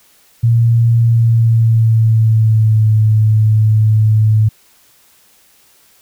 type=tone with pitch glide; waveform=sine; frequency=116.3 to 108.51 Hz; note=A#2 to A2; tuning=-4 to -24 cents; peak=-7 dBFS; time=0.43-4.49 s; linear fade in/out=10 ms; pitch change=-120 cents; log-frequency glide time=1-2.92 s; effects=white hiss -50 dBFS RMS until 6.01 s